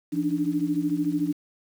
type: tone cluster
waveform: sine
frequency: 170 / 290.3 / 303.8 Hz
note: F3 / D4 / D#4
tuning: -46 / -20 / -41 cents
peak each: -31 / -25 / -27 dBFS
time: 0.12-1.33 s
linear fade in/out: 20 ms
effects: 8-bit